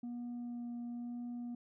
sine tone with vibrato, 240 Hz, B3, 49 cents flat, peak -37 dBFS, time 0.03-1.55 s, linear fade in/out 5 ms, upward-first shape sine, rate 1 Hz, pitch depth 9 cents each way, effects tanh soft clip ceiling -39 dBFS

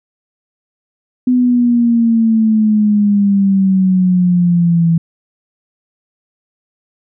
sine exponential sweep, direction down, 252 to 164.81 Hz, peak -8 dBFS, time 1.27-4.98 s, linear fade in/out 5 ms, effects none

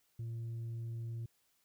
sine tone with tanh clipping, 115.4 Hz, A#2, 17 cents flat, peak -39 dBFS, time 0.19-1.26 s, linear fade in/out 5 ms, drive 2 dB, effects white hiss -75 dBFS RMS until 1.64 s

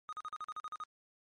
triangle tone bursts, 1244.5 Hz, D#6, in tune, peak -37 dBFS, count 10, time 0.09-0.837 s, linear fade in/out 0 ms, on 36 ms, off 43 ms, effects MP3 48 kbps

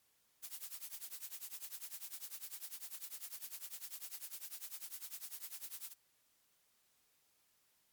blue noise with tremolo, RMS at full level -44 dBFS, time 0.42-5.94 s, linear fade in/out 20 ms, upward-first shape triangle, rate 10 Hz, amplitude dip 95%, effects white hiss -75 dBFS RMS until 7.92 s + MP3 96 kbps

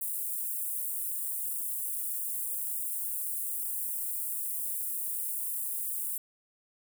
white high-pass noise, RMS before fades -34 dBFS, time 0.01-6.18 s, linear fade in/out 5 ms, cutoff 8600 Hz, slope 48 dB/octave, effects none

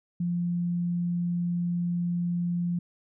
sine tone, 174.1 Hz, F3, 5 cents flat, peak -25 dBFS, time 0.2-2.79 s, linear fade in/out 5 ms, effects none

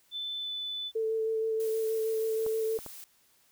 sine tone with pitch glide, 3520 to 3496 Hz, A7 to A7, 0 to -12 cents, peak -33 dBFS, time 0.11-0.92 s, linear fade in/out 50 ms, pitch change -12 cents, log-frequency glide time 0.39-0.51 s
sine tone with vibrato, 443.7 Hz, A4, 14 cents sharp, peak -27 dBFS, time 0.95-2.78 s, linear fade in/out 10 ms, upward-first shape sine, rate 6.3 Hz, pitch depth 14 cents each way
blue noise, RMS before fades -46 dBFS, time 1.6-3.04 s, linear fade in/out 0 ms
clicks, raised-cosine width 1 ms, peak -28 dBFS, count 3, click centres 2.464 / 2.789 / 2.863 s
effects white hiss -66 dBFS RMS until 3.51 s

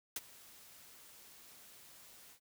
white noise with ADSR envelope, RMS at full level -37 dBFS, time 0.16-2.4 s, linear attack 4 ms, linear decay 30 ms, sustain -21 dB, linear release 84 ms, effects none

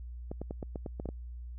clicks, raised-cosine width 2 ms, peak -24 dBFS, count 9, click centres 0.315 / 0.416 / 0.509 / 0.628 / 0.758 / 0.862 / 0.999 / 1.057 / 1.089 s, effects added 60 Hz sine -40 dBFS peak until 1.58 s

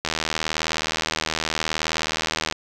click train, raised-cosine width 0.2 ms, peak -5 dBFS, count 197, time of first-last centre 0.05-2.525 s, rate 79.2 Hz, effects none

